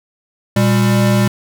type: tone pair together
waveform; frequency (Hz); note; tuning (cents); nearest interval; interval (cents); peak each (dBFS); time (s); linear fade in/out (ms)
square; 119.01 / 199; A#2 / G3; +36 / +26; major sixth; 890; -14; 0.56-1.28; 5
effects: none